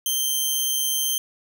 10% pulse tone with amplitude modulation, 3136 Hz, G7, in tune, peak -11 dBFS, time 0.06-1.18 s, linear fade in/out 2 ms, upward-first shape sine, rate 138 Hz, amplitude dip 45%, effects none

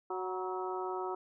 harmonic tone with a mistuned harmonic, 184.9 Hz, F#3, 1 cent flat, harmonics 2 / 3 / 4 / 5 / 6 / 7, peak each -37 / -50 / -41 / -41 / -48 / -43 dBFS, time 0.1-1.15 s, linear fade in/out 5 ms, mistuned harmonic 5, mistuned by +37 cents, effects none

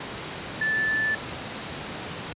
sine tone in noise, 1751 Hz, A6, 9 cents flat, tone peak -22 dBFS, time 0.61-1.15 s, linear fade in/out 5 ms, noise pink, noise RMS -34 dBFS, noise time 0-2.33 s, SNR +9 dB, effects high-pass 100 Hz 12 dB/octave + resampled to 8000 Hz

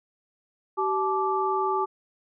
sine tone cluster, 382.9 / 865 / 1172 Hz, G4 / A5 / D6, -41 / -30 / -4 cents, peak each -27 dBFS, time 0.77-1.86 s, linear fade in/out 20 ms, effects none

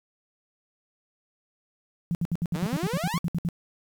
sine tone bursts, 170.7 Hz, F3, 39 cents flat, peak -23 dBFS, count 14, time 2.11-3.488 s, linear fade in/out 0 ms, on 39 ms, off 64 ms
sawtooth exponential sweep, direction up, 141.8 to 1157 Hz, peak -26 dBFS, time 2.54-3.19 s, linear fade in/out 10 ms
effects 9-bit

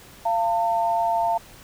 sine tone pair together, 688 / 901.3 Hz, F5 / A5, -26 / +41 cents, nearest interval perfect fourth, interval 467 cents, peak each -22 dBFS, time 0.25-1.38 s, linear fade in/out 10 ms, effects pink hiss -47 dBFS RMS until 1.63 s

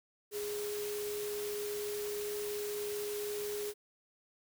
sine tone in noise, 415.3 Hz, G#4, in tune, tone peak -36 dBFS, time 0.31-3.74 s, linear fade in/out 50 ms, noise white, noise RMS -44 dBFS, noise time 0.31-3.74 s, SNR +5 dB, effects none

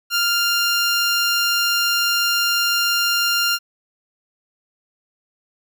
15% pulse tone, 1396.9 Hz, F6, in tune, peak -10 dBFS, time 0.1-3.59 s, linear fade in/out 50 ms, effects none

